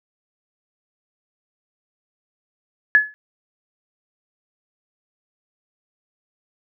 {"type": "tone with exponential decay", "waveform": "sine", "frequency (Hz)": 1707, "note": "G#6", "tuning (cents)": 47, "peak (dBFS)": -6, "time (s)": [2.95, 3.14], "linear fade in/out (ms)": 0, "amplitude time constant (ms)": 40, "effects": []}